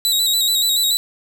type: tone with vibrato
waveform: sawtooth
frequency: 3882 Hz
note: B7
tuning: 31 cents flat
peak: -12 dBFS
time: 0.05-0.97 s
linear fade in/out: 0 ms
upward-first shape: square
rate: 7 Hz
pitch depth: 41 cents each way
effects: none